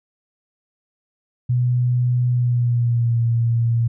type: tone with pitch glide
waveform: sine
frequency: 123.47 to 116.61 Hz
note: B2 to A#2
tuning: 0 to +1 cents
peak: -15 dBFS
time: 1.49-3.88 s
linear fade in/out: 10 ms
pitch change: -99 cents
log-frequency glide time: 2.29-3.2 s
effects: none